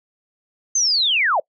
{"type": "linear sweep", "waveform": "sine", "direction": "down", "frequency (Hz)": [6390, 523.3], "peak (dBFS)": -15, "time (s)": [0.75, 1.4], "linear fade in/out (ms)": 5, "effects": ["noise-tail reverb RT60 0.1 s tail -26 dB re dry"]}